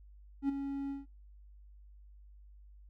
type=tone with ADSR envelope; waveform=triangle; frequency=277.2 Hz; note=C#4; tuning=in tune; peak=-24 dBFS; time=0.42-1.06 s; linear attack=70 ms; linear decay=12 ms; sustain=-9 dB; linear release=160 ms; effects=noise-tail reverb RT60 0.4 s tail -26 dB re dry + added 50 Hz sine -53 dBFS peak until 2.89 s